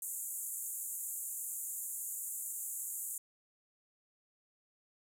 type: band-pass noise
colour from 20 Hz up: pink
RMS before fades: -41 dBFS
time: 0.02-3.18 s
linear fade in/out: 2 ms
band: 6900 to 15000 Hz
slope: 96 dB/octave
effects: none